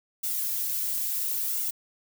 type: noise with flanger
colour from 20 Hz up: violet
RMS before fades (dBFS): -29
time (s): 0.23-1.71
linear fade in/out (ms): 10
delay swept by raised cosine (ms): 1.4 to 3.6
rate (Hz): 0.73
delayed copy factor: +0.65
effects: none